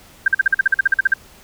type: tone bursts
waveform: sine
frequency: 1580 Hz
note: G6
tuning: 13 cents sharp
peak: -9 dBFS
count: 14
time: 0.26-1.139 s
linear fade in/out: 5 ms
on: 21 ms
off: 45 ms
effects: pink hiss -46 dBFS RMS until 1.43 s